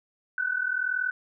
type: tone pair together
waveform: sine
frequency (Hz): 1480 / 1520.7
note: F#6 / F#6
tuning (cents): 0 / +47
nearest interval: unison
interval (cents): 47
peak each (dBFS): -28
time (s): 0.38-1.11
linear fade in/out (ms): 2
effects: none